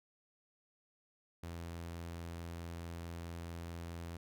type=tone; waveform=sawtooth; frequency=84.6 Hz; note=E2; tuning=45 cents sharp; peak=-39 dBFS; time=1.43-4.17 s; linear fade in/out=5 ms; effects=none